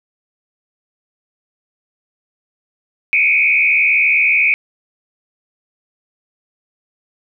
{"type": "tone with frequency modulation", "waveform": "sine", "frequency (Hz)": 2368, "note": "D7", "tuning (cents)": 14, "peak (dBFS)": -10, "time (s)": [3.13, 4.54], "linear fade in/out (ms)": 0, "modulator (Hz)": 74.3, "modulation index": 2.3, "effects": []}